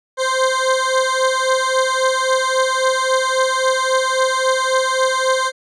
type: beating tone pair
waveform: 20% pulse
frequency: 520 / 523.7 Hz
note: C5 / C5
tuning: -11 / +1 cents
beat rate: 3.7 Hz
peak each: -13 dBFS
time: 0.17-5.52 s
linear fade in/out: 50 ms
effects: resampled to 22050 Hz